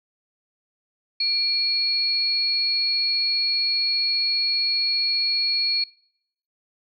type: tone pair together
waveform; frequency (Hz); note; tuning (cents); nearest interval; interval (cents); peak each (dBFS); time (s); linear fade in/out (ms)
sine; 2367 / 4341; D7 / C#8; +13 / -37; minor seventh; 1050; -30 / -20; 1.2-5.84; 5
effects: noise-tail reverb RT60 0.7 s tail -24 dB re dry